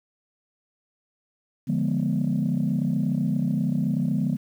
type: chord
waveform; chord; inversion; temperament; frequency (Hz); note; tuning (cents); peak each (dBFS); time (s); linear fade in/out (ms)
sine; D diminished seventh; none; equal with one note detuned; 146.83 / 174.61 / 207.7 / 244.2; D3 / F3 / Ab3 / Cb4; 0 / 0 / 0 / -19; -26; 1.67-4.37; 20
effects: tanh soft clip ceiling -15 dBFS + 9-bit